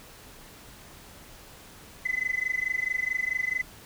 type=tone with amplitude modulation; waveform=sine; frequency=2020 Hz; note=B6; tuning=39 cents sharp; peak=-21 dBFS; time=2.05-3.62 s; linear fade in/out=10 ms; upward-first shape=sine; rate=24.6 Hz; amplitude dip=95%; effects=tanh soft clip ceiling -19 dBFS + pink hiss -49 dBFS RMS until 3.85 s